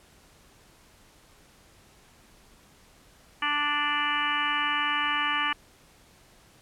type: harmonic tone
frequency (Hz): 293.7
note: D4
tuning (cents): 0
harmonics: 1 / 3 / 4 / 5 / 6 / 7 / 8 / 9 / 10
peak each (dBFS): -41 / -34 / -29 / -37 / -30 / -37 / -33 / -40 / -32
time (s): 3.42-5.53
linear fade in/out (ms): 5
effects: pink hiss -57 dBFS RMS until 6.61 s + low-pass 12000 Hz 12 dB/octave